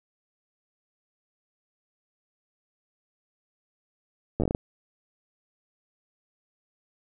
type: slowing click train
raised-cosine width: 2 ms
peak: -12 dBFS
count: 8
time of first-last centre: 4.4-4.549 s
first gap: 9 ms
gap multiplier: 1.28
effects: none